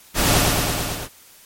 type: noise with echo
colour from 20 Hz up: pink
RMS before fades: -18 dBFS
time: 0.14-0.43 s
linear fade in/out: 50 ms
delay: 110 ms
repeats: 6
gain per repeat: -2 dB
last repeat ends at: 1.09 s
effects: white hiss -48 dBFS RMS until 1.45 s + MP3 64 kbps